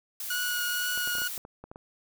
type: noise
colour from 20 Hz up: blue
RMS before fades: -36 dBFS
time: 0.2-1.38 s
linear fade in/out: 2 ms
type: tone with vibrato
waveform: sawtooth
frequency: 1455 Hz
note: F#6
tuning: 29 cents flat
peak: -25 dBFS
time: 0.3-1.28 s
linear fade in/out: 5 ms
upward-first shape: triangle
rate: 2.1 Hz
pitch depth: 14 cents each way
type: clicks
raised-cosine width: 1 ms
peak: -29 dBFS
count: 10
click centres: 0.976 / 1.075 / 1.153 / 1.184 / 1.219 / 1.378 / 1.451 / 1.64 / 1.715 / 1.759 s
effects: none